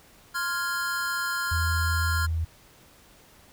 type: chord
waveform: square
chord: F minor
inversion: second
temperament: equal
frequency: 1046.5 / 1396.9 / 1661.2 Hz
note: C6 / F6 / Ab6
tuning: 0 / 0 / 0 cents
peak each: -35 / -29 / -34 dBFS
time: 0.34-2.27 s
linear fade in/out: 20 ms
type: tone with pitch glide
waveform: sine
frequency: 82.41 to 81.42 Hz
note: E2 to E2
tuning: 0 to -21 cents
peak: -24 dBFS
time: 1.51-2.45 s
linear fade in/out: 10 ms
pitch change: -21 cents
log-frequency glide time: 2.08-2.24 s
effects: pink hiss -55 dBFS RMS until 3.52 s